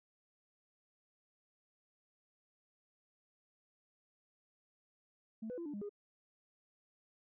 sine tone with pitch steps, 221.3 / 497 / 339.7 / 293.3 / 204.4 / 410.4 Hz, A3 / B4 / F4 / D4 / G#3 / G#4, +10 / +11 / -48 / -2 / -27 / -21 cents, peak -39 dBFS, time 5.42-5.894 s, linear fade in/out 10 ms, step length 79 ms, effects tanh soft clip ceiling -37 dBFS

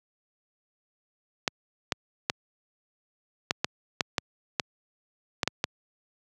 clicks, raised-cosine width 0.2 ms, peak -6 dBFS, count 11, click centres 1.478 / 1.922 / 2.299 / 3.509 / 3.645 / 4.008 / 4.182 / 4.598 / 5.432 / 5.476 / 5.641 s, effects high-pass 100 Hz 12 dB/octave

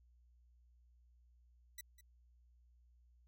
5% pulse tone with echo, 1975.5 Hz, B6, in tune, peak -35 dBFS, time 1.78-1.81 s, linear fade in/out 5 ms, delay 200 ms, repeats 1, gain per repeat -15 dB, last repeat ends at 2.01 s, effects added 60 Hz sine -65 dBFS peak until 3.27 s

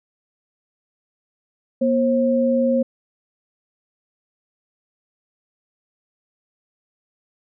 sine tone pair together, 239.5 / 534.4 Hz, A#3 / C5, +47 / +36 cents, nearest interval octave + major second, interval 1389 cents, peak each -18 dBFS, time 1.81-2.83 s, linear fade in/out 10 ms, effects none

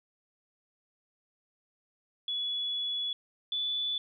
sine tone pair in turn, 3400 / 3469 Hz, G#7 / A7, +40 / -25 cents, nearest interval unison, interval 35 cents, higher second, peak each -30 / -29 dBFS, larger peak second, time 2.28-3.13 / 3.52-3.98 s, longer first, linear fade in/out 2 ms, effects none

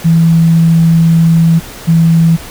sine tone pair in turn, 164.81 / 164.81 Hz, E3 / E3, 0 / 0 cents, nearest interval unison, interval 0 cents, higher neither, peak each -4 dBFS, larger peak neither, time 0.04-1.6 / 1.87-2.37 s, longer first, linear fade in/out 20 ms, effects pink hiss -29 dBFS RMS until 2.5 s

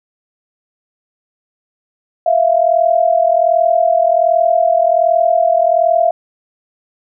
sine tone pair together, 653.7 / 695 Hz, E5 / F5, -15 / -9 cents, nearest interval minor second, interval 106 cents, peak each -12 dBFS, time 2.26-6.11 s, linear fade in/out 5 ms, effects none

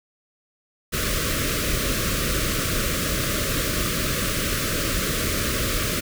pink band-stop noise, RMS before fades -24 dBFS, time 0.92-6.01 s, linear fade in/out 20 ms, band 640 to 1100 Hz, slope 96 dB/octave, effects none

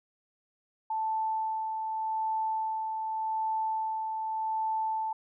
sine tone with tremolo, 880 Hz, A5, in tune, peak -27 dBFS, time 0.9-5.13 s, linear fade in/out 5 ms, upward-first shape sine, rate 0.85 Hz, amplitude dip 35%, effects none

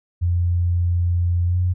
sine tone with pitch glide, 87.31 to 89.92 Hz, F2 to F#2, 0 to -49 cents, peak -16 dBFS, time 0.21-1.74 s, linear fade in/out 20 ms, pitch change +51 cents, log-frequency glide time 1.46-1.57 s, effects none

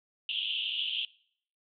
pink band-pass noise, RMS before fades -33 dBFS, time 0.29-1.05 s, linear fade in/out 2 ms, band 2800 to 3400 Hz, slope 96 dB/octave, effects noise-tail reverb RT60 0.6 s tail -22 dB re dry

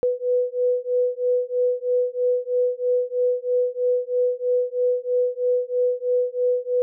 sine beating tone pair, 493.9 / 497 Hz, B4 / B4, 0 / +11 cents, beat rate 3.1 Hz, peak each -22 dBFS, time 0.03-6.82 s, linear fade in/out 0 ms, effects none

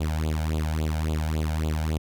sawtooth tone with flanger, 78 Hz, D#2, 5 cents sharp, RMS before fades -26 dBFS, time 0-1.98 s, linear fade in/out 10 ms, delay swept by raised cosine 0.26 to 1.36 ms, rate 3.6 Hz, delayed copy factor +1, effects none

